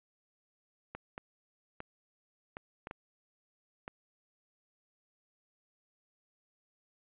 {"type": "clicks", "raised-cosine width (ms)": 0.5, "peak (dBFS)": -26, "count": 7, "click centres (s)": [0.95, 1.179, 1.804, 2.569, 2.871, 2.911, 3.879], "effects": ["resampled to 8000 Hz"]}